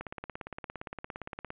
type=click train; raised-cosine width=0.5 ms; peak=-23 dBFS; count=27; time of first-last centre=0.01-1.504 s; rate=17.4 Hz; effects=resampled to 8000 Hz + 10-bit